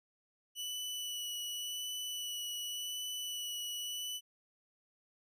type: tone with vibrato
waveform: sawtooth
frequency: 2960 Hz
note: F#7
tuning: in tune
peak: -35 dBFS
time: 0.55-4.21 s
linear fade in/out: 50 ms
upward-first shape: sine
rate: 0.89 Hz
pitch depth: 14 cents each way
effects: none